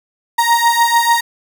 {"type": "beating tone pair", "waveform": "35% pulse", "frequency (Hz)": [932.3, 939.1], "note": ["A#5", "A#5"], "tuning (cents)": [0, 13], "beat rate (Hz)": 6.8, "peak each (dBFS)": -12, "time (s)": [0.38, 1.21], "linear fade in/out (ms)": 10, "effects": ["7-bit"]}